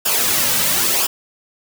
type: noise with flanger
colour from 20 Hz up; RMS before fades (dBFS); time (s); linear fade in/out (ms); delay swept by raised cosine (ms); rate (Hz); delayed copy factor
white; -17; 0.05-1.07; 10; 0.48 to 2.88; 0.99; -0.6
effects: none